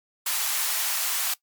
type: high-pass noise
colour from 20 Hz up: white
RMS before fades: -26 dBFS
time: 0.26-1.34 s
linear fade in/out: 5 ms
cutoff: 730 Hz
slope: 24 dB/octave
effects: noise-tail reverb RT60 0.1 s tail -20 dB re dry + MP3 96 kbps